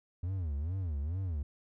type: tone with vibrato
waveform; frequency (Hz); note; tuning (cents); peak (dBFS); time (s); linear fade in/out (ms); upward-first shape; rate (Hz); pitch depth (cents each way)
triangle; 82.4; E2; 0; -30; 0.23-1.43; 5; sine; 2.3; 280
effects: none